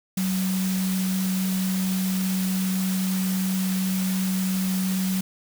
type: tone in noise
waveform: sine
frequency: 188 Hz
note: F#3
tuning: 28 cents sharp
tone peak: -22 dBFS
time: 0.17-5.21 s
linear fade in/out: 5 ms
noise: white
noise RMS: -33 dBFS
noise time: 0.17-5.21 s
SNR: +8 dB
effects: none